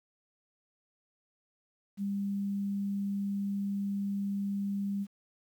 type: tone with quantisation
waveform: sine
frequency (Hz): 199.6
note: G3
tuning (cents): +32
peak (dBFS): -30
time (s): 1.97-5.07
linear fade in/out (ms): 50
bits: 10
effects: none